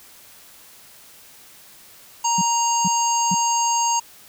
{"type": "harmonic tone", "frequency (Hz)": 935, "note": "A#5", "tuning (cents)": 5, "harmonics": [1, 3, 5, 7, 8], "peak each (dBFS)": [-19, -30, -32, -23, -30], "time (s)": [2.24, 4], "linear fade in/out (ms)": 10}
{"type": "tone bursts", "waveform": "sine", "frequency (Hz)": 182.7, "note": "F#3", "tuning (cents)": -22, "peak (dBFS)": -20, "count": 3, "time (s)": [2.38, 3.345], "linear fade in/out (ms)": 5, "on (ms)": 35, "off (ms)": 430}
{"effects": ["white hiss -47 dBFS RMS until 4.28 s"]}